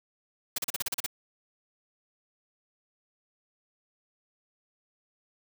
white noise bursts, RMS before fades -30 dBFS, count 9, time 0.56-1.063 s, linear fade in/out 5 ms, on 23 ms, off 37 ms, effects none

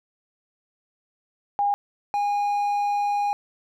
sine / triangle tone pair in turn, 812 / 818.1 Hz, G#5 / G#5, -39 / -26 cents, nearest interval unison, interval 13 cents, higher second, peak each -19 dBFS, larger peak neither, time 1.59-1.74 / 2.14-3.33 s, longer second, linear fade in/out 0 ms, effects none

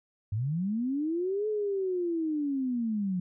sine linear two-way sweep, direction up then down, 96 to 432.5 to 176.1 Hz, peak -27 dBFS, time 0.32-3.2 s, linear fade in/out 5 ms, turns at 1.48 s, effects none

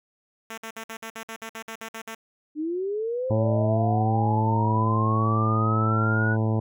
5% pulse tone bursts, 224.2 Hz, A3, 33 cents sharp, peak -23 dBFS, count 13, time 0.5-2.149 s, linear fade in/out 5 ms, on 77 ms, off 54 ms
sine linear sweep, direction up, 293.7 to 1480 Hz, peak -25 dBFS, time 2.55-6.37 s, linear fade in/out 50 ms
harmonic tone, 110 Hz, A2, in tune, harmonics 1 / 2 / 3 / 4 / 5 / 6 / 7 / 8 / 9, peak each -22 / -28 / -32 / -34 / -36 / -38 / -39 / -40 / -41 dBFS, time 3.3-6.6 s, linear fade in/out 5 ms
effects none

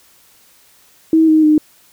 sine tone with pitch steps, 321 / 313.1 / 305.4 Hz, E4 / D#4 / D#4, -46 / +11 / -32 cents, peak -7 dBFS, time 1.13-1.58 s, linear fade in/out 2 ms, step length 150 ms, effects white hiss -50 dBFS RMS until 1.92 s

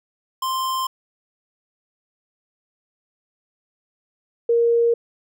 square / sine tone pair in turn, 1046.5 / 467.9 Hz, C6 / A#4, 0 / +6 cents, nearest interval octave + major second, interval 1394 cents, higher first, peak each -22 / -14 dBFS, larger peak second, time 0.42-0.87 / 4.49-4.94 s, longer neither, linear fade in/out 5 ms, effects none

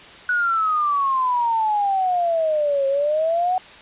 sine exponential two-way sweep, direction down then up, 1480 to 540 to 751 Hz, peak -17 dBFS, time 0.29-3.58 s, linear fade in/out 2 ms, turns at 2.87 s, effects white hiss -42 dBFS RMS until 3.81 s + resampled to 8000 Hz

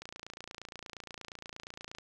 click train, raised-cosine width 0.2 ms, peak -26 dBFS, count 57, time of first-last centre 0.02-1.985 s, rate 28.5 Hz, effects none

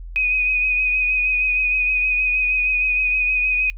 sine tone with vibrato, 2500 Hz, D#7, 8 cents sharp, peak -16 dBFS, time 0.16-3.7 s, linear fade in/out 0 ms, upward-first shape triangle, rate 6.4 Hz, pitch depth 30 cents each way, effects noise-tail reverb RT60 0.1 s tail -24 dB re dry + added 42 Hz sine -31 dBFS peak until 3.77 s

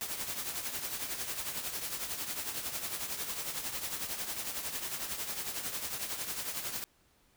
white noise with tremolo, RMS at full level -35 dBFS, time 0.01-6.84 s, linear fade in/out 0 ms, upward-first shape triangle, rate 11 Hz, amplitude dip 65%, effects pink hiss -68 dBFS RMS until 7.36 s

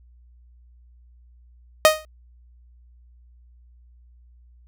sawtooth tone with exponential decay, 622.3 Hz, D#5, in tune, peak -4 dBFS, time 1.85-2.05 s, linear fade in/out 0 ms, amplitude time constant 43 ms, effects added 60 Hz sine -49 dBFS peak until 4.67 s

